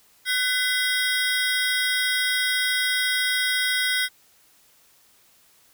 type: ring-modulated tone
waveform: 25% pulse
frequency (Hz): 1760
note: A6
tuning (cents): 0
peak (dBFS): -14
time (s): 0.25-4.09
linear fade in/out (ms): 50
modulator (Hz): 257
effects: white hiss -58 dBFS RMS until 5.73 s